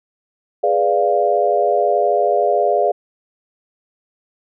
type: chord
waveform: sine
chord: G# diminished seventh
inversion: none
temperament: equal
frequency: 415.3 / 493.9 / 587.3 / 698.5 Hz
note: G#4 / B4 / D5 / F5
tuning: 0 / 0 / 0 / 0 cents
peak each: -19 / -21 / -18 / -17 dBFS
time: 0.63-2.92 s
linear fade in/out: 10 ms
effects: none